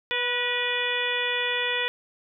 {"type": "harmonic tone with a mistuned harmonic", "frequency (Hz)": 491, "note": "B4", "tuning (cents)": -10, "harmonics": [1, 2, 3, 4, 5, 6, 7], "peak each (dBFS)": [-32, -35, -34, -29, -30, -33, -31], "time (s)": [0.11, 1.88], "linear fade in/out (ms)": 0, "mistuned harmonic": 4, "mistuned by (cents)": -32, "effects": []}